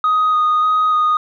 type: tone with vibrato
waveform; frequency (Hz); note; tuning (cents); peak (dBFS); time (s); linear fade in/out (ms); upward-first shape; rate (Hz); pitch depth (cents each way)
sine; 1244.5; D#6; 0; -10; 0.04-1.17; 2; square; 1.7; 11
effects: tanh soft clip ceiling -10 dBFS